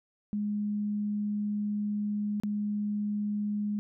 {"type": "tone with dropouts", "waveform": "sine", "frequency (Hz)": 207.7, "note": "G#3", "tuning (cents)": 0, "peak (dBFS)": -28, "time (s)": [0.33, 3.79], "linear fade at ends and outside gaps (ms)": 0, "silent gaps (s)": [2.4, 2.435], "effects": []}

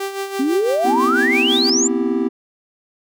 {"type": "tone with tremolo", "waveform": "sawtooth", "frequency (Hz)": 392, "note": "G4", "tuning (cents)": 0, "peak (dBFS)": -17, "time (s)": [0, 1.7], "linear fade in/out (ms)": 5, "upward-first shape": "sine", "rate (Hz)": 6, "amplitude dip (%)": 60}
{"type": "exponential sweep", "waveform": "sine", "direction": "up", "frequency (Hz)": [253.5, 7490], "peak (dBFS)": -15, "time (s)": [0.39, 1.88], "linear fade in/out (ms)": 10}
{"type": "chord", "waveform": "triangle", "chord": "C major seventh", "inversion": "third", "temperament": "equal with one note detuned", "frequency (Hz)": [242, 261.6, 329.6, 392], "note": ["B3", "C4", "E4", "G4"], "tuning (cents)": [-35, 0, 0, 0], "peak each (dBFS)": -20, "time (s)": [0.84, 2.29], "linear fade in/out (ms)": 20}
{"effects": []}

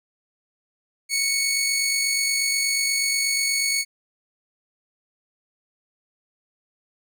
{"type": "tone with amplitude modulation", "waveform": "15% pulse", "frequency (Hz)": 2217, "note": "C#7", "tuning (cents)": 0, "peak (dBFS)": -13, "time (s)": [1.09, 3.85], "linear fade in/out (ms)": 50, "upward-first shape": "sine", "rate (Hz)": 48.3, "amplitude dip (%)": 30, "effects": []}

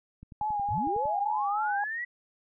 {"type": "click train", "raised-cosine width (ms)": 5, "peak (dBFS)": -33, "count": 10, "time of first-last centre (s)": [0.23, 1.056], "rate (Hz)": 10.9}
{"type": "tone with vibrato", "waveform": "sine", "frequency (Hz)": 830.6, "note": "G#5", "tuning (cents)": 0, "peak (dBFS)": -27, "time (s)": [0.41, 1.84], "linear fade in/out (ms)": 2, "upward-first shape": "triangle", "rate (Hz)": 3.5, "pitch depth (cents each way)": 67}
{"type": "linear sweep", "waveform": "sine", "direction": "up", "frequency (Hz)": [70.9, 1975.5], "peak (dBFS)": -31, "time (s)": [0.7, 2.05], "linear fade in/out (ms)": 10}
{"effects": []}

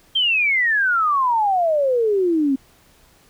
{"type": "exponential sweep", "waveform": "sine", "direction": "down", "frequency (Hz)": [3200, 261.6], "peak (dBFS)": -15, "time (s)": [0.15, 2.56], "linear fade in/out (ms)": 10, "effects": ["pink hiss -54 dBFS RMS until 3.29 s"]}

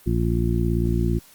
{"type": "harmonic tone", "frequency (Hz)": 57.8, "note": "A#1", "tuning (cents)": -14, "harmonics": [1, 2, 3, 4, 5, 6], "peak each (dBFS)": [-23, -24, -26, -28, -36, -27], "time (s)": [0.06, 1.19], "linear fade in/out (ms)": 10, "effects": ["white hiss -51 dBFS RMS until 1.34 s", "Opus 32 kbps"]}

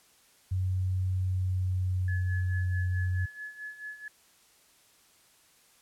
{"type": "tone with pitch glide", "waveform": "sine", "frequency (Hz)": [93, 91.4], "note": ["F#2", "F#2"], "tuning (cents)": [9, -21], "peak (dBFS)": -26, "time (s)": [0.51, 3.26], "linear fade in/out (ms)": 10, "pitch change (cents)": -30, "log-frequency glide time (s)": [1.12, 2.64]}
{"type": "tone with tremolo", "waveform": "sine", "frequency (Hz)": 1707, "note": "G#6", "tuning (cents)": 47, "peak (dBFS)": -36, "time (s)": [2.08, 4.08], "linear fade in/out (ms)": 2, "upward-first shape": "sine", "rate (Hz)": 4.6, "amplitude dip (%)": 75}
{"effects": ["white hiss -62 dBFS RMS until 5.81 s", "low-pass 12000 Hz 12 dB/octave"]}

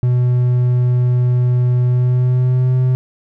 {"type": "tone with pitch glide", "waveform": "triangle", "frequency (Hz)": [123.9, 127.75], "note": ["B2", "C3"], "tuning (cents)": [6, -41], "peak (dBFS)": -9, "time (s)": [0.03, 2.95], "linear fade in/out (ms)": 0, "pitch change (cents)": 53, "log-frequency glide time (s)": [1.85, 2.75], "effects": []}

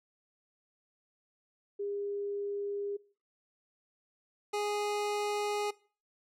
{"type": "tone pair in turn", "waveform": ["sine", "25% pulse"], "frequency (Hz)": [404.7, 414.4], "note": ["G#4", "G#4"], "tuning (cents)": [-45, -4], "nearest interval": "unison", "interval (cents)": 41, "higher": "second", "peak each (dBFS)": [-33, -27], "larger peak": "second", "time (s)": [[1.79, 2.97], [4.53, 5.71]], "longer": "neither", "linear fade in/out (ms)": 10, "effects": ["noise-tail reverb RT60 0.4 s tail -21 dB re dry", "low-pass 10000 Hz 12 dB/octave"]}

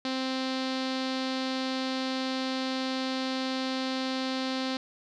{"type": "tone with low-pass filter", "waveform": "sawtooth", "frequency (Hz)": 261.6, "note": "C4", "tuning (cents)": 0, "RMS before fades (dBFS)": -31, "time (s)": [0.05, 4.77], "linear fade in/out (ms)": 2, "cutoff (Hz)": 4300, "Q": 3.6, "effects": []}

